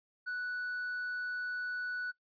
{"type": "tone with tanh clipping", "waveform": "triangle", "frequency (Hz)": 1480, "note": "F#6", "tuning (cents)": 0, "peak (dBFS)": -35, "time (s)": [0.26, 2.12], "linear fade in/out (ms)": 20, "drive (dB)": 7, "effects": ["noise-tail reverb RT60 0.1 s tail -19 dB re dry", "resampled to 11025 Hz"]}